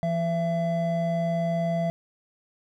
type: tone pair together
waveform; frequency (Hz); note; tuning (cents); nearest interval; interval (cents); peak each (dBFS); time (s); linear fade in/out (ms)
triangle; 168.48 / 671; E3 / E5; +38 / +31; 2 octaves; 2393; -24; 0.03-1.9; 0
effects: none